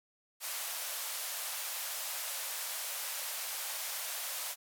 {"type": "band-pass noise", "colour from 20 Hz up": "white", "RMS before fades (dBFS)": -39, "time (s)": [0.4, 4.56], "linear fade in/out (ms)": 50, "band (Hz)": [530, 16000], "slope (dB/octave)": 48, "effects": []}